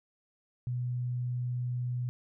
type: tone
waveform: sine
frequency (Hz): 123.47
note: B2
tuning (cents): 0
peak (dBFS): -30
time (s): 0.67-2.09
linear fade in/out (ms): 0
effects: none